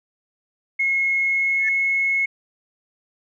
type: tone with pitch glide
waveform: sine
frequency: 2167 to 2180 Hz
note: C#7 to C#7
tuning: -40 to -29 cents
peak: -17 dBFS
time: 0.79-2.26 s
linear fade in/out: 10 ms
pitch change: +11 cents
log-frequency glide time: 1.21-1.75 s
type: tone with exponential growth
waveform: sine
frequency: 1760 Hz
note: A6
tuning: in tune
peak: -19 dBFS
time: 1.57-1.69 s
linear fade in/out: 5 ms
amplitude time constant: 25 ms
effects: tanh soft clip ceiling -9 dBFS